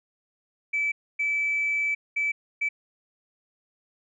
sine tone bursts at uneven times, 2309 Hz, D7, 30 cents flat, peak -22 dBFS, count 4, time 0.73-0.92 / 1.19-1.95 / 2.16-2.32 / 2.61-2.69 s, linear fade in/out 10 ms, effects tanh soft clip ceiling -18 dBFS

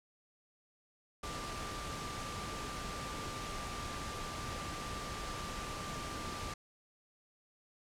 sine tone in noise, 1184 Hz, D6, 14 cents sharp, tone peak -45 dBFS, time 1.23-6.54 s, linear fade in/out 5 ms, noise pink, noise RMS -42 dBFS, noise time 1.23-6.54 s, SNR -6 dB, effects low-pass 8000 Hz 12 dB/octave

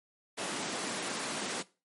pink high-pass noise, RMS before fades -36 dBFS, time 0.37-1.63 s, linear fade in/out 20 ms, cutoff 190 Hz, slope 24 dB/octave, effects noise-tail reverb RT60 0.3 s tail -19 dB re dry + MP3 48 kbps

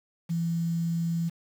sine tone with quantisation, 167.6 Hz, E3, 29 cents sharp, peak -25 dBFS, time 0.29-1.3 s, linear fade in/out 20 ms, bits 8, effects none

